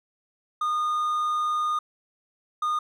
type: tone pair in turn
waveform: triangle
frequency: 1224 / 1224 Hz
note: D#6 / D#6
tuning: -29 / -29 cents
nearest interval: unison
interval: 0 cents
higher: neither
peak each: -21 dBFS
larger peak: neither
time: 0.61-1.79 / 2.62-2.79 s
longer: first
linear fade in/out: 5 ms
effects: none